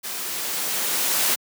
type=noise with level ramp; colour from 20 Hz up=white; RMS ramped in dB=-31 to -20 dBFS; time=0.03-1.36 s; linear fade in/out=20 ms; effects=high-pass 200 Hz 12 dB/octave